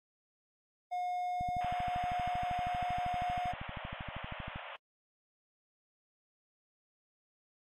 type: tone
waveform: triangle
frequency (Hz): 719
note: F#5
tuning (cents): -50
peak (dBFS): -31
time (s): 0.91-3.53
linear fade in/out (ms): 20
type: click train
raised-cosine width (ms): 5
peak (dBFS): -30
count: 41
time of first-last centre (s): 1.41-4.56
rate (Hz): 12.7
type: band-pass noise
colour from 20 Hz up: pink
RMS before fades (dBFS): -46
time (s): 1.61-4.76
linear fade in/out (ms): 0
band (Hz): 540 to 3300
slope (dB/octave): 96
effects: AAC 48 kbps